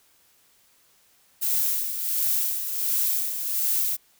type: noise with tremolo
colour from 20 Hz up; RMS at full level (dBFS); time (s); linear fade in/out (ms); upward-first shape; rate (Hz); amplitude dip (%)
violet; -23; 1.41-3.97; 20; sine; 1.4; 55
effects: white hiss -61 dBFS RMS until 4.19 s